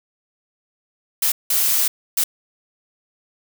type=noise bursts at uneven times; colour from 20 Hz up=blue; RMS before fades=-18 dBFS; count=3; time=1.22-1.32 / 1.5-1.88 / 2.17-2.24 s; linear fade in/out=5 ms; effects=none